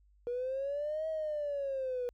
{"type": "linear two-way sweep", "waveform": "triangle", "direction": "up then down", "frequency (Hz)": [476.5, 641, 484.1], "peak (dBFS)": -29, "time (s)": [0.27, 2.09], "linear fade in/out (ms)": 0, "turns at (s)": 1.08, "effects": ["tanh soft clip ceiling -30 dBFS", "added 50 Hz sine -62 dBFS peak until 2.13 s"]}